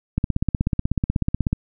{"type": "click train", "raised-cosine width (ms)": 5, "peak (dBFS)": -7, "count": 23, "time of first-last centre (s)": [0.18, 1.53], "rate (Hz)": 16.3, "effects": []}